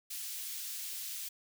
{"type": "high-pass noise", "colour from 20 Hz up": "white", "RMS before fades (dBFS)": -41, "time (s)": [0.1, 1.29], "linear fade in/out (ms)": 10, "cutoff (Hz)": 2900, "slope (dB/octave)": 12, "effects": []}